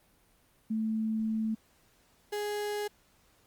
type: tone pair in turn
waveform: sine / 35% pulse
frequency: 220 / 415.3 Hz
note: A3 / G#4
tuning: 0 / 0 cents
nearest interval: major seventh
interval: 1100 cents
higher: second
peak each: -28 / -30 dBFS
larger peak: first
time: 0.7-1.55 / 2.32-2.88 s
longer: first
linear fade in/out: 10 ms
effects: pink hiss -66 dBFS RMS until 3.46 s + Opus 32 kbps